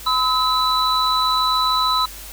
sine tone cluster, 1011 / 1284 / 3967 Hz, B5 / E6 / B7, +40 / -46 / +7 cents, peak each -20 dBFS, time 0.06-2.06 s, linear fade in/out 10 ms, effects added 50 Hz sine -39 dBFS peak until 2.32 s + white hiss -37 dBFS RMS until 2.32 s

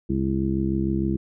harmonic tone, 66.6 Hz, C2, 31 cents sharp, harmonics 1 / 2 / 3 / 4 / 5 / 6, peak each -29 / -29 / -25 / -34 / -26 / -38 dBFS, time 0.09-1.17 s, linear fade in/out 10 ms, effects none

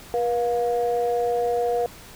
sine tone pair together, 481 / 707.4 Hz, B4 / F5, -46 / +22 cents, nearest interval perfect fifth, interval 668 cents, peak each -21 / -24 dBFS, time 0.14-1.86 s, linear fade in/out 0 ms, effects tanh soft clip ceiling -13 dBFS + pink hiss -44 dBFS RMS until 2.15 s

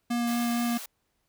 square tone with vibrato, 237.4 Hz, A#3, 32 cents sharp, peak -26 dBFS, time 0.1-0.78 s, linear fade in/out 10 ms, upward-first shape sine, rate 4.3 Hz, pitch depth 8 cents each way
white high-pass noise, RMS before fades -40 dBFS, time 0.27-0.86 s, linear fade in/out 5 ms, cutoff 500 Hz, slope 24 dB/octave
effects pink hiss -75 dBFS RMS until 1.28 s

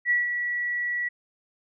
sine tone with ADSR envelope, 1940 Hz, B6, 31 cents flat, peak -18 dBFS, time 0.05-1.09 s, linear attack 55 ms, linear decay 160 ms, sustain -7 dB, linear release 13 ms, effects none

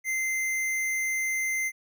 sine tone with hard clipping, 2078 Hz, C7, 12 cents flat, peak -27 dBFS, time 0.04-1.72 s, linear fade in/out 50 ms, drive 17 dB, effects none

